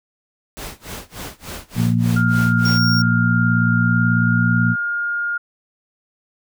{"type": "noise with tremolo", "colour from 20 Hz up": "pink", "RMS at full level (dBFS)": -30, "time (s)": [0.57, 2.78], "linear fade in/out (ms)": 0, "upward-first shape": "sine", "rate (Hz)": 3.4, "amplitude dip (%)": 95}
{"type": "harmonic tone", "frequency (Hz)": 58.27, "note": "A#1", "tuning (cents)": 0, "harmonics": [2, 3, 4], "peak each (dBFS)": [-17, -19, -20], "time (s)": [1.75, 4.76], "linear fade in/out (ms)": 50}
{"type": "tone with pitch glide", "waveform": "sine", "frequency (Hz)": [1406, 1416.6], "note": ["F6", "F6"], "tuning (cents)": [11, 24], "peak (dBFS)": -19, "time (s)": [2.16, 5.38], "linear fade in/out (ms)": 10, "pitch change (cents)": 13, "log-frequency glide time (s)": [3.82, 4.33]}
{"type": "tone", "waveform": "square", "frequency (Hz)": 5550, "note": "F8", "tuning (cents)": -12, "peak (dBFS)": -21, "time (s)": [2.65, 3.02], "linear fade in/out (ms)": 5}
{"effects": []}